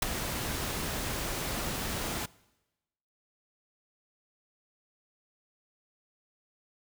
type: noise with ADSR envelope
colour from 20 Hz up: pink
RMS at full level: -21 dBFS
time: 0.02-2.26 s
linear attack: 8 ms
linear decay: 5 ms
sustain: -13 dB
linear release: 7 ms
effects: noise-tail reverb RT60 1.0 s tail -22 dB re dry